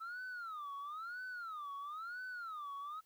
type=tone with vibrato; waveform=sine; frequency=1300 Hz; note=E6; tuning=24 cents flat; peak=-40 dBFS; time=0-3.01 s; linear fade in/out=20 ms; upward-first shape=sine; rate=1 Hz; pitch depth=260 cents each way; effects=tanh soft clip ceiling -41 dBFS + white hiss -74 dBFS RMS until 3.05 s